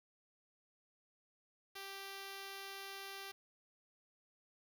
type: tone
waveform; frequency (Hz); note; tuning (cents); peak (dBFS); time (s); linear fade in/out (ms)
5% pulse; 392; G4; 0; -35; 1.75-3.32; 10
effects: 11-bit